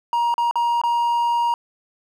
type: tone with dropouts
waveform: triangle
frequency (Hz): 945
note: A#5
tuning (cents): +23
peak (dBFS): -15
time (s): 0.13-1.54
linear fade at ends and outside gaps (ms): 1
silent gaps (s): 0.341-0.38 / 0.511-0.556 / 0.815-0.836
effects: none